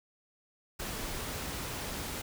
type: noise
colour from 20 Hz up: pink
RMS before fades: -38 dBFS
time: 0.79-2.22 s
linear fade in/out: 10 ms
effects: none